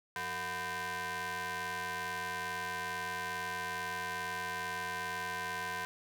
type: ring-modulated tone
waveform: sawtooth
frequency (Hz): 275.3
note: C#4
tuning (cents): -12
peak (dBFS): -29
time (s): 0.16-5.85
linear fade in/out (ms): 0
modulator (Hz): 1280
effects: none